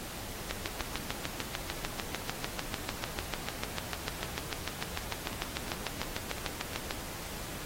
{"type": "two click trains", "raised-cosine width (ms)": 0.2, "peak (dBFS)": [-22, -14], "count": [5, 44], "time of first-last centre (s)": [[5.33, 6.734], [0.51, 6.909]], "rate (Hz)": [2.85, 6.72], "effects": ["pink hiss -42 dBFS RMS until 7.65 s", "AAC 48 kbps"]}